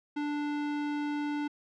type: tone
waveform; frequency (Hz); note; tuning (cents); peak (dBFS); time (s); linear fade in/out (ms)
square; 293.7; D4; 0; -31; 0.16-1.48; 10
effects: low-pass 3000 Hz 12 dB/octave

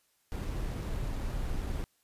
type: noise with sample-and-hold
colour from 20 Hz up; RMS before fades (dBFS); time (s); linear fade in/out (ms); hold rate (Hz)
brown; -34; 0.32-1.84; 0; 11025
effects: white hiss -72 dBFS RMS until 2.03 s + resampled to 32000 Hz

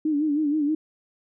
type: tone with vibrato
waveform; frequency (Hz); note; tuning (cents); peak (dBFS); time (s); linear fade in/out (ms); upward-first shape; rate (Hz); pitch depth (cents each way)
sine; 299; D4; +31; -20; 0.05-0.75; 5; sine; 6.3; 84
effects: none

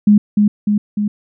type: tone with echo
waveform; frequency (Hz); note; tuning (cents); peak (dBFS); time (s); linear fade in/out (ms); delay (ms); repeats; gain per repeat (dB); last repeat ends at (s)
sine; 207.7; G#3; 0; -5; 0.07-0.18; 5; 300; 3; -3; 1.08
effects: none

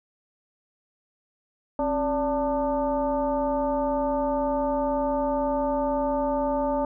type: tone with frequency modulation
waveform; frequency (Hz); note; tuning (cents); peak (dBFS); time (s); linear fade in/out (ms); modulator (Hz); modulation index
sine; 579; D5; -25; -22; 1.79-6.85; 2; 310; 1.2
effects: none

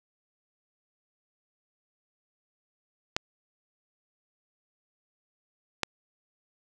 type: clicks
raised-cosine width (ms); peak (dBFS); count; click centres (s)
0.2; -8; 2; 3.165 / 5.833
effects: none

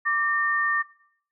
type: tone pair together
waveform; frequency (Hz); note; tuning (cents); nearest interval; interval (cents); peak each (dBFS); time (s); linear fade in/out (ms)
sine; 1173 / 1821.7; D6 / A#6; -2 / -40; minor sixth; 762; -25 / -22; 0.05-0.83; 20
effects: noise-tail reverb RT60 0.7 s tail -21 dB re dry

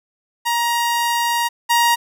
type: tone pair in turn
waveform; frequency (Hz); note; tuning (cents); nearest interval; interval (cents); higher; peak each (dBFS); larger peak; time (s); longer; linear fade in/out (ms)
sawtooth; 943 / 943; A#5 / A#5; +20 / +20; unison; 0; neither; -13 / -9; second; 0.45-1.49 / 1.69-1.96; first; 20
effects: none

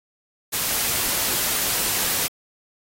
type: noise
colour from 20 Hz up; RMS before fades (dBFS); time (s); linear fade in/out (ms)
white; -23; 0.52-2.28; 20
effects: AAC 48 kbps

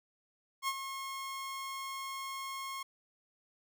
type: tone with ADSR envelope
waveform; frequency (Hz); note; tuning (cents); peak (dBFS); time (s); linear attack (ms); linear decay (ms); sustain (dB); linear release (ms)
sawtooth; 1080; C#6; -45; -26; 0.62-2.83; 59; 49; -9; 6
effects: none

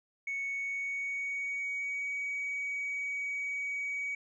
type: tone with pitch glide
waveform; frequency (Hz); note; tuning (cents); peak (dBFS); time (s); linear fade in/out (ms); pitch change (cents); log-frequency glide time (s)
sine; 2217 to 2261; C#7 to C#7; 0 to +34; -31; 0.27-4.15; 5; +34; 0.42-2.14
effects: tanh soft clip ceiling -30 dBFS

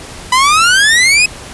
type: exponential sweep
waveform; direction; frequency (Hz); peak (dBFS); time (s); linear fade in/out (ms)
sawtooth; up; 987.8 to 2575; -3; 0.32-1.26; 5
effects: pink hiss -30 dBFS RMS until 1.53 s + resampled to 24000 Hz

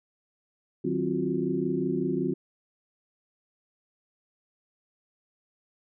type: tone cluster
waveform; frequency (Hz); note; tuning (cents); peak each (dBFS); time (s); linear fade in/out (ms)
sine; 152.9 / 185.9 / 263.4 / 344.5 / 369.9; D#3 / F#3 / C4 / F4 / F#4; -30 / +8 / +12 / -24 / 0; -35 / -32 / -30 / -31 / -31; 0.84-2.34; 10
effects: none

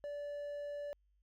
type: tone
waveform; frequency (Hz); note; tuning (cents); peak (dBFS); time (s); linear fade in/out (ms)
triangle; 580; D5; -22; -38; 0.04-0.93; 0
effects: added 50 Hz sine -70 dBFS peak until 1.22 s

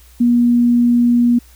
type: tone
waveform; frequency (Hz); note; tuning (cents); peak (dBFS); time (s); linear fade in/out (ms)
sine; 240; B3; -49; -9; 0.2-1.39; 10
effects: added 60 Hz sine -43 dBFS peak until 1.55 s + white hiss -49 dBFS RMS until 1.55 s

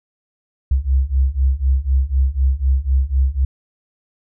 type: beating tone pair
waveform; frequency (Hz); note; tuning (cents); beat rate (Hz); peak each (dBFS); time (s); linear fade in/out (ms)
sine; 64.6 / 68.6; C2 / C#2; -21 / -17; 4; -17 / -16; 0.71-3.45; 5
effects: none

